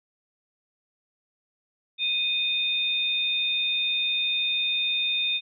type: tone pair together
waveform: sine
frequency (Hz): 2489 / 3633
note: D#7 / A#7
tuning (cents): 0 / -45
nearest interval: perfect fifth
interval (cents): 655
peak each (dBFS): -28 / -24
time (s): 1.98-5.41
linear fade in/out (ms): 50
effects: none